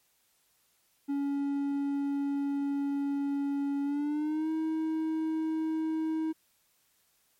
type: tone with pitch glide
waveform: triangle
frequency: 281.3 to 317.6 Hz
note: C#4 to D#4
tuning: +26 to +36 cents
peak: -26 dBFS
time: 1.08-6.33 s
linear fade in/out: 20 ms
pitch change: +210 cents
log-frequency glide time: 3.83-4.5 s
effects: white hiss -70 dBFS RMS until 7.39 s + MP3 64 kbps